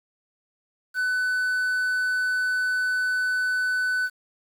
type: tone with quantisation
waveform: triangle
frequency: 1500 Hz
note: F#6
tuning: 23 cents sharp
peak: -20 dBFS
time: 0.94-4.1 s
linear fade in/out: 50 ms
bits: 8
effects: none